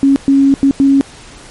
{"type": "tone bursts at uneven times", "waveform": "sine", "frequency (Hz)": 274.9, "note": "C#4", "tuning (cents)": -14, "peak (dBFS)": -5, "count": 4, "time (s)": [[0.03, 0.16], [0.28, 0.54], [0.63, 0.71], [0.8, 1.01]], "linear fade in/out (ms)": 0, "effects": ["pink hiss -36 dBFS RMS until 1.5 s", "MP3 48 kbps"]}